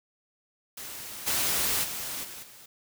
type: noise with level steps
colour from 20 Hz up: white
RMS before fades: -40 / -27 / -35 / -42 / -50 dBFS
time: 0.77-2.66 s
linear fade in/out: 5 ms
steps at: 1.26 / 1.83 / 2.23 / 2.42 s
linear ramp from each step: 20 ms
effects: none